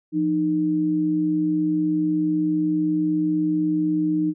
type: tone pair together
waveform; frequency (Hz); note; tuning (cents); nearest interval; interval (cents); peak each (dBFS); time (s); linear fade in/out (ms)
sine; 172.12 / 308.2; F3 / D#4; -25 / -16; minor seventh; 1009; -27 / -19; 0.12-4.34; 50
effects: none